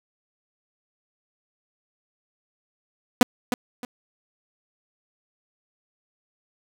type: tone with echo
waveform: sawtooth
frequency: 246.9 Hz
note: B3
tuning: in tune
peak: -6 dBFS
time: 3.21-3.23 s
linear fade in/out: 2 ms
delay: 310 ms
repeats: 2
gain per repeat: -11 dB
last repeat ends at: 3.85 s
effects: none